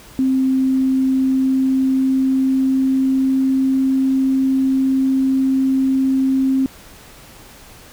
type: tone with pitch glide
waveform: sine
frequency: 262.9 to 265.6 Hz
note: C4 to C4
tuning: +8 to +26 cents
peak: -13 dBFS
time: 0.19-6.66 s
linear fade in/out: 0 ms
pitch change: +18 cents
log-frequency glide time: 0.52-3.86 s
effects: pink hiss -42 dBFS RMS until 7.92 s